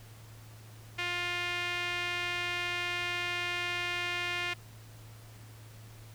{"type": "tone with band-pass filter", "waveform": "sawtooth", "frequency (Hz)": 352.4, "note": "F4", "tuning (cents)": 16, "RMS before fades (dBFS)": -34, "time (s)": [0.98, 4.54], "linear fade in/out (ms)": 10, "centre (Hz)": 2400, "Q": 2.4, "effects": ["added 110 Hz sine -49 dBFS peak until 6.14 s", "pink hiss -56 dBFS RMS until 6.14 s"]}